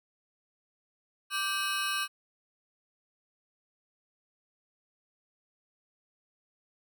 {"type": "ring-modulated tone", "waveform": "20% pulse", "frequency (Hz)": 1369, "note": "F6", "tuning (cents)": -35, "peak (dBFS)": -21, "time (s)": [1.3, 2.08], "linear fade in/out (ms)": 50, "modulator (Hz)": 194, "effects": []}